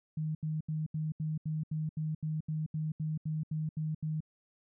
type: tone bursts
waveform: sine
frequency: 155.56 Hz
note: D#3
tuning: in tune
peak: -31 dBFS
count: 16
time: 0.17-4.205 s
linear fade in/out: 5 ms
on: 180 ms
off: 77 ms
effects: none